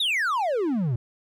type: exponential sweep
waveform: triangle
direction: down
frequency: 3876 to 109.9 Hz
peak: -20 dBFS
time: 0-0.96 s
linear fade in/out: 5 ms
effects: none